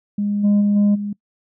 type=tone with level steps; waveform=sine; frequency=204.9 Hz; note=G#3; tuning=23 cents flat; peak=-17 / -9 / -12 / -9 / -22 dBFS; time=0.18-1.13 s; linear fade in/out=5 ms; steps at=0.43 / 0.6 / 0.75 / 0.94 s; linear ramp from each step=20 ms; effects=noise-tail reverb RT60 0.1 s tail -23 dB re dry + tanh soft clip ceiling -11 dBFS